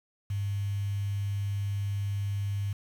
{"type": "tone with quantisation", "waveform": "sine", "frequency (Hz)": 100, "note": "G2", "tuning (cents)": 35, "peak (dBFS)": -28, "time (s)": [0.3, 2.73], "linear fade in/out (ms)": 5, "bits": 8, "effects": []}